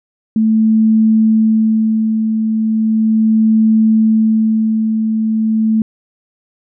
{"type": "tone with tremolo", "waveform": "sine", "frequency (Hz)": 220, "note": "A3", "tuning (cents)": 0, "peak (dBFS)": -7, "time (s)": [0.36, 5.82], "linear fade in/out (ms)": 2, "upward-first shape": "sine", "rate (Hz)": 0.37, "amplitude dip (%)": 45, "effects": []}